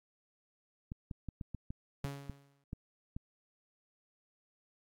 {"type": "clicks", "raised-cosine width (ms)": 5, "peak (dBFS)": -28, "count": 10, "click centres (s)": [0.919, 1.112, 1.287, 1.412, 1.547, 1.705, 2.048, 2.297, 2.731, 3.165]}
{"type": "tone with exponential decay", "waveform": "sawtooth", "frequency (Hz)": 140, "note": "C#3", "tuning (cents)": 18, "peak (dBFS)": -33, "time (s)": [2.04, 2.64], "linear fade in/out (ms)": 0, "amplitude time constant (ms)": 130}
{"effects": ["AAC 48 kbps"]}